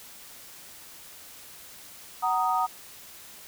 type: chord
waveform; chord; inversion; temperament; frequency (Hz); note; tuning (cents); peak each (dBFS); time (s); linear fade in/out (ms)
sine; D# minor; first; just; 746.7 / 933.4 / 1244.5; F#5 / A#5 / D#6; +16 / +2 / 0; -27; 2.22-2.67; 20
effects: white hiss -47 dBFS RMS until 3.47 s